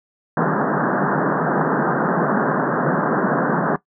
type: band-pass noise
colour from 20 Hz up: pink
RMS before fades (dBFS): -19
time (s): 0.37-3.76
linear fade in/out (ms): 2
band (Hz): 140 to 1700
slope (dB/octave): 96
effects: noise-tail reverb RT60 0.1 s tail -17 dB re dry